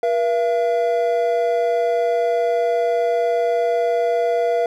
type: tone pair together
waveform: triangle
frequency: 479.1 / 677 Hz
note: A#4 / E5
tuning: +47 / +46 cents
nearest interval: tritone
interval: 599 cents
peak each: -17 dBFS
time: 0.03-4.66 s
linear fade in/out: 2 ms
effects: none